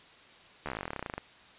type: slowing click train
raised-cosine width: 0.5 ms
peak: -20 dBFS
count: 22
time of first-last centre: 0.66-1.18 s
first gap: 13 ms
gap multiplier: 1.06
effects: white hiss -55 dBFS RMS until 1.58 s + resampled to 8000 Hz